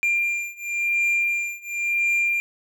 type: beating tone pair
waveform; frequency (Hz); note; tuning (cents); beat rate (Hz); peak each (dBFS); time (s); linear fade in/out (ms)
triangle; 2388 / 2388.95; D7 / D7; +28 / +29; 0.95; -23 / -22; 0.03-2.4; 0
effects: none